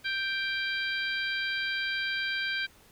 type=harmonic tone with a mistuned harmonic; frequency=784 Hz; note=G5; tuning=in tune; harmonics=2 / 3 / 4 / 5 / 6; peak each=-31 / -35 / -37 / -39 / -41 dBFS; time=0.04-2.67 s; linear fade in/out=20 ms; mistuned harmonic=4; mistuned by=+26 cents; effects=pink hiss -58 dBFS RMS until 2.91 s